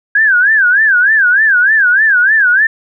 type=tone with vibrato; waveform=sine; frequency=1602 Hz; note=G6; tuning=37 cents sharp; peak=-6 dBFS; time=0.15-2.67 s; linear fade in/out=5 ms; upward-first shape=sine; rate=3.3 Hz; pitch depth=190 cents each way; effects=none